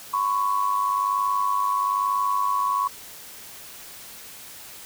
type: tone pair together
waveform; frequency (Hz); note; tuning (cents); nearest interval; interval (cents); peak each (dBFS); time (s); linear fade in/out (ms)
sine; 1007.6 / 1108.7; B5 / C#6; +34 / 0; major second; 166; -25 / -22; 0.13-2.88; 10
effects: white hiss -42 dBFS RMS until 4.85 s